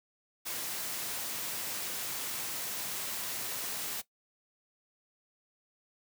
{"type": "noise", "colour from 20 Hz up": "white", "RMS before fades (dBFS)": -37, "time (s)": [0.45, 4.02], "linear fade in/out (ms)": 20, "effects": ["noise-tail reverb RT60 0.1 s tail -17 dB re dry", "high-pass 100 Hz 12 dB/octave"]}